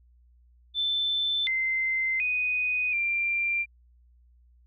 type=tone with pitch steps; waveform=sine; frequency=3531 / 2075 / 2490 / 2373 Hz; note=A7 / C7 / D#7 / D7; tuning=+5 / -15 / +1 / +17 cents; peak=-24 dBFS; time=0.74-3.66 s; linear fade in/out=50 ms; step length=730 ms; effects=added 60 Hz sine -56 dBFS peak until 4.66 s